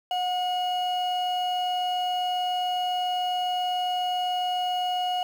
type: tone pair together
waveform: sine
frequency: 727.3 / 2900 Hz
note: F#5 / F#7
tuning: -30 / -35 cents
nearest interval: 2 octaves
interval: 2395 cents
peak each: -23 / -29 dBFS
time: 0.11-5.23 s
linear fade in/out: 2 ms
effects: tanh soft clip ceiling -21 dBFS + 8-bit